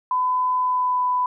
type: tone with pitch glide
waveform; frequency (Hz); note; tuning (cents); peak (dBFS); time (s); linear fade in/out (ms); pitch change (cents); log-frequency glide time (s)
sine; 1007 to 997.2; B5 to B5; +33 to +16; -18; 0.11-1.26; 2; -17; 0.57-1.05
effects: none